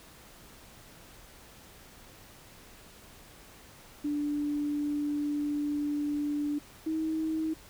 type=tone pair in turn; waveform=sine; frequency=293.1 / 317.1 Hz; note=D4 / D#4; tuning=-3 / +33 cents; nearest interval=minor second; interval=136 cents; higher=second; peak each=-28 dBFS; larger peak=neither; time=4.04-6.59 / 6.86-7.54 s; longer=first; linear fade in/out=10 ms; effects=pink hiss -53 dBFS RMS until 7.69 s